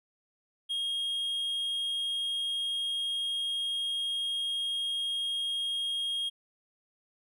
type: tone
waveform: triangle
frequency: 3254 Hz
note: G#7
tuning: 36 cents flat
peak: -28 dBFS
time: 0.69-6.3 s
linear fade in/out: 20 ms
effects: none